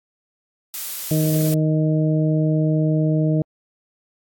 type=noise; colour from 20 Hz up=blue; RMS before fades=-28 dBFS; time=0.74-1.54 s; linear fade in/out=0 ms
type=harmonic tone; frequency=155.56 Hz; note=D#3; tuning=in tune; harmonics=1 / 2 / 3 / 4; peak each=-17 / -22 / -29 / -27 dBFS; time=1.11-3.42 s; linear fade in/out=2 ms
effects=AAC 64 kbps